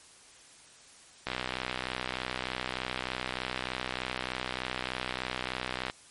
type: click train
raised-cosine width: 0.3 ms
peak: -15 dBFS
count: 294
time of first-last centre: 1.27-5.899 s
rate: 63.3 Hz
effects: white hiss -55 dBFS RMS until 6.1 s + MP3 48 kbps